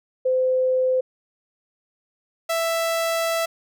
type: tone pair in turn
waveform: sine / sawtooth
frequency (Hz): 514 / 661.4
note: C5 / E5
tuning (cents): -31 / +6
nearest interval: major third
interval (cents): 437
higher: second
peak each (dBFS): -17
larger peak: neither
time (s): 0.25-1.01 / 2.49-3.46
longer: second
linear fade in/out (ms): 10
effects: none